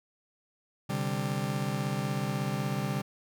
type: chord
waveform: 40% pulse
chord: C suspended second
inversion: none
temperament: just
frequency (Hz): 130.81 / 147.16 / 196.22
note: C3 / D3 / G3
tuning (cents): 0 / +4 / +2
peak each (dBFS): -33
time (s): 0.89-3.02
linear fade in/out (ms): 10
effects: none